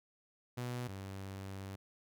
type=tone pair in turn; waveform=sawtooth; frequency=122.9 / 96.93 Hz; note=B2 / G2; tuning=-8 / -19 cents; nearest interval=major third; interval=411 cents; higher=first; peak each=-34 / -39 dBFS; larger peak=first; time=0.57-0.88 / 0.88-1.76 s; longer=second; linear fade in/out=10 ms; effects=none